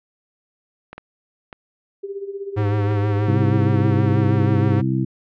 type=clicks; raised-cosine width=0.3 ms; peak=-17 dBFS; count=4; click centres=0.93 / 0.98 / 1.528 / 2.913 s
type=tone with tremolo; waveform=sine; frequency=396.7 Hz; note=G4; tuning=21 cents sharp; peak=-24 dBFS; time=2.03-4.8 s; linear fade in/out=10 ms; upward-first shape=sine; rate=16 Hz; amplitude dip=70%
type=tone with vibrato; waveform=square; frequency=103.83 Hz; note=G#2; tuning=in tune; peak=-18 dBFS; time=2.56-4.82 s; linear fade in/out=20 ms; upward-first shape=sine; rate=6.3 Hz; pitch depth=42 cents each way
type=harmonic tone; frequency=65.41 Hz; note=C2; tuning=in tune; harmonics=2 / 3 / 4 / 5; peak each=-20 / -24 / -27 / -24 dBFS; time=3.27-5.05 s; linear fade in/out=10 ms
effects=low-pass 2000 Hz 12 dB/octave